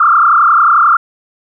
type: tone with frequency modulation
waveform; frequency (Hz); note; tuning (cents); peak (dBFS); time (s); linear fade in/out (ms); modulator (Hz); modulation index
sine; 1281; E6; -50; -5; 0-0.97; 5; 31.2; 4
effects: none